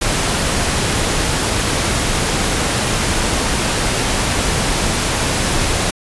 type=noise; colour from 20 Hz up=pink; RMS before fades=-17 dBFS; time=0.01-5.91 s; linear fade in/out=10 ms; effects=resampled to 24000 Hz